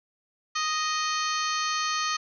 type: harmonic tone with a mistuned harmonic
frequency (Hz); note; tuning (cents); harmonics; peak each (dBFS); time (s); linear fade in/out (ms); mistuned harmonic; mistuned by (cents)
622.3; D#5; 0; 2 / 3 / 4 / 5 / 6 / 7 / 8 / 9 / 10; -28 / -34 / -36 / -37 / -42 / -33 / -43 / -42 / -36; 0.55-2.17; 10; 6; -26
effects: none